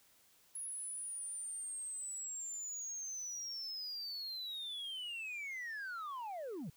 sine linear sweep, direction down, 10548 to 126.2 Hz, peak -38 dBFS, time 0.55-6.7 s, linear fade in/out 5 ms, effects tanh soft clip ceiling -40 dBFS + white hiss -68 dBFS RMS until 6.76 s

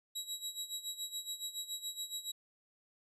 25% pulse tone with tremolo, 3869 Hz, B7, 36 cents flat, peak -33 dBFS, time 0.15-2.32 s, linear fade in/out 10 ms, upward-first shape sine, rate 7.1 Hz, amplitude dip 80%, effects resampled to 32000 Hz

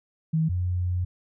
sine tone pair in turn, 159.8 / 89.78 Hz, D#3 / F2, +47 / +48 cents, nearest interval minor seventh, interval 999 cents, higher first, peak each -20 / -23 dBFS, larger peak first, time 0.33-0.49 / 0.49-1.05 s, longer second, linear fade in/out 10 ms, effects none

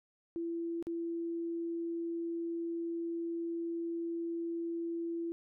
sine tone with dropouts, 336.1 Hz, E4, 34 cents sharp, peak -34 dBFS, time 0.36-5.32 s, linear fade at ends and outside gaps 0 ms, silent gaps 0.826-0.869 s, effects none

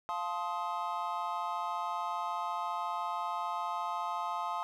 triangle chord, F dominant seventh, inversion none, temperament just, 698.5 / 873.1 / 1047.7 / 1257.2 Hz, F5 / A5 / C6 / Eb6, 0 / -14 / +2 / +18 cents, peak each -38 / -36 / -36 / -37 dBFS, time 0.09-4.63 s, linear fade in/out 0 ms, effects none

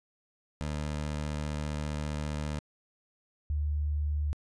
20% pulse / sine tone pair in turn, 75 / 74.27 Hz, D2 / D2, +37 / +20 cents, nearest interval unison, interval 17 cents, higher first, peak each -27 dBFS, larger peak neither, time 0.61-2.59 / 3.5-4.33 s, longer first, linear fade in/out 0 ms, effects resampled to 22050 Hz

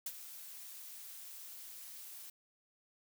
blue noise with ADSR envelope, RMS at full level -38 dBFS, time 0.06-2.3 s, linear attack 5 ms, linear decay 43 ms, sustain -12 dB, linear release 4 ms, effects none

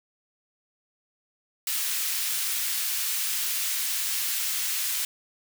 white high-pass noise, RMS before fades -28 dBFS, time 1.67-5.05 s, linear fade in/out 2 ms, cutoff 1800 Hz, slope 12 dB/octave, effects none

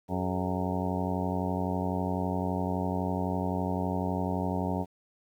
harmonic tone with a mistuned harmonic, 91.9 Hz, F#2, 11 cents flat, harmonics 1 / 2 / 3 / 4 / 5 / 6 / 7 / 8 / 9 / 10, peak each -34 / -32 / -35 / -41 / -39 / -41 / -39 / -39 / -41 / -39 dBFS, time 0.08-4.86 s, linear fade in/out 50 ms, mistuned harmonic 5, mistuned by -110 cents, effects 10-bit

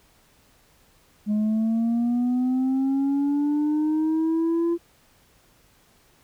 sine linear sweep, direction up, 207.7 to 342.1 Hz, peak -17 dBFS, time 1.26-4.78 s, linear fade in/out 50 ms, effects tanh soft clip ceiling -19 dBFS + pink hiss -59 dBFS RMS until 6.23 s

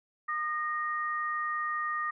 sine tone pair together, 1218.8 / 1864.7 Hz, D#6 / A#6, -36 / 0 cents, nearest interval perfect fifth, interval 736 cents, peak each -31 / -34 dBFS, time 0.28-2.11 s, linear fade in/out 10 ms, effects none

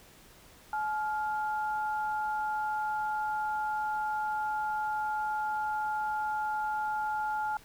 sine tone pair together, 853.5 / 1401 Hz, G#5 / F6, +47 / +5 cents, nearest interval major sixth, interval 858 cents, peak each -30 / -36 dBFS, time 0.73-7.57 s, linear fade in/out 2 ms, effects pink hiss -56 dBFS RMS until 7.64 s

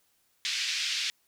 white band-pass noise, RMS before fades -31 dBFS, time 0.45-1.1 s, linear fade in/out 0 ms, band 2000 to 5300 Hz, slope 24 dB/octave, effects white hiss -70 dBFS RMS until 1.27 s

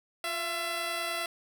10% pulse tone pair together, 350.4 / 671 Hz, F4 / E5, +6 / +31 cents, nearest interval major seventh, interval 1125 cents, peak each -32 / -23 dBFS, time 0.24-1.26 s, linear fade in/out 2 ms, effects none

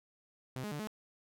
sawtooth tone with pitch steps, 129 / 209.5 / 147.5 / 214 Hz, C3 / G#3 / D3 / A3, -24 / +15 / +8 / -48 cents, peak -34 dBFS, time 0.56-0.872 s, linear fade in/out 0 ms, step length 78 ms, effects none

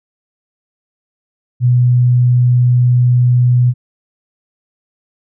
sine tone, 123.47 Hz, B2, in tune, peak -7 dBFS, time 1.6-3.74 s, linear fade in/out 50 ms, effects none

